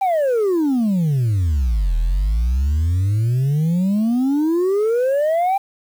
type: exponential two-way sweep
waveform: sine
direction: down then up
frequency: 800 to 39.32 to 800 Hz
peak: -12 dBFS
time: 0.01-5.58 s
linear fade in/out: 10 ms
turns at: 1.96 s
effects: tanh soft clip ceiling -14 dBFS + 7-bit